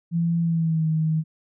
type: tone with pitch glide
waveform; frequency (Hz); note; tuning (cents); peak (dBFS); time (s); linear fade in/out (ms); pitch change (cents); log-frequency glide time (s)
sine; 168.4 to 158.03; E3 to D#3; +37 to +27; -19; 0.11-1.24; 50; -110; 0.41-0.87
effects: none